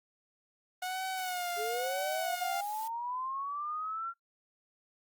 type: tone with vibrato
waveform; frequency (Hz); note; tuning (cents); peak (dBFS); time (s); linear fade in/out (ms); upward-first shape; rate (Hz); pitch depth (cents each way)
sawtooth; 728; F#5; -28; -30; 0.82-2.61; 5; sine; 1; 68
type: noise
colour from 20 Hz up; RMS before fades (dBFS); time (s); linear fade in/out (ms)
blue; -47; 1.17-2.88; 5
type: linear sweep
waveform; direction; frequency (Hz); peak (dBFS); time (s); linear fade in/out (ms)
sine; up; 408.3 to 1379; -34; 1.56-4.14; 50
effects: noise-tail reverb RT60 0.1 s tail -22 dB re dry + Opus 24 kbps